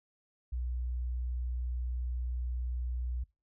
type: tone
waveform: sine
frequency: 61.4 Hz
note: B1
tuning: 9 cents flat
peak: -31 dBFS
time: 0.52-3.24 s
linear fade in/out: 10 ms
effects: noise-tail reverb RT60 0.3 s tail -25 dB re dry + tanh soft clip ceiling -27 dBFS